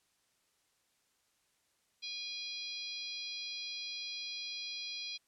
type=harmonic tone with a mistuned harmonic; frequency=816 Hz; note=G#5; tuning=31 cents flat; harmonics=3 / 4 / 5 / 6 / 7; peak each=-46 / -46 / -43 / -46 / -54 dBFS; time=2.02-5.18 s; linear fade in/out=20 ms; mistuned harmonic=4; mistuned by=+22 cents; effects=white hiss -75 dBFS RMS until 5.27 s + low-pass 10000 Hz 12 dB/octave